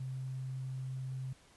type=tone with quantisation; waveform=sine; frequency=130.81 Hz; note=C3; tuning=in tune; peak=-37 dBFS; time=0-1.33 s; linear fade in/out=5 ms; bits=11; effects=pink hiss -63 dBFS RMS until 1.56 s + resampled to 24000 Hz